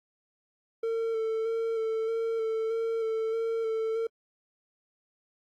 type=tone with vibrato; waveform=triangle; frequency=449.6 Hz; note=A4; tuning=37 cents sharp; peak=-25 dBFS; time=0.83-4.07 s; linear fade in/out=5 ms; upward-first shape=square; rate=1.6 Hz; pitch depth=18 cents each way; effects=AAC 64 kbps